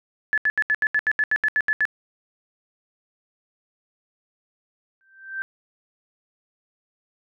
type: tone bursts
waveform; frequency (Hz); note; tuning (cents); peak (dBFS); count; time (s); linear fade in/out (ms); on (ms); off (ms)
sine; 1723; A6; -37; -17; 13; 0.33-1.853; 0; 47; 76
type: tone with exponential growth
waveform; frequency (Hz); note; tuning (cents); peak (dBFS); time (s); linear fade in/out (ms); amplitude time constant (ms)
sine; 1562; G6; -7; -23; 5.01-5.42; 0; 89
effects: none